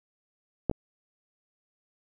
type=clicks; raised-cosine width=2 ms; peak=-11 / -20 dBFS; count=2; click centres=0.697 / 0.713 s; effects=none